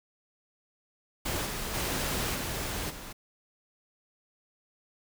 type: noise with level steps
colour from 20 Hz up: pink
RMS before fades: -32 / -35 / -31 / -34 / -43 dBFS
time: 1.25-3.13 s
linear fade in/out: 10 ms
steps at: 1.45 / 1.73 / 2.34 / 2.89 s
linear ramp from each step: 20 ms
effects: none